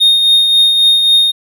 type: tone with tremolo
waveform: triangle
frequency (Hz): 3695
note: A#7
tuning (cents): -16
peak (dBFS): -3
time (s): 0-1.32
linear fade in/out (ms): 20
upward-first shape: triangle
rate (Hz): 3.7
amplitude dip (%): 45
effects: none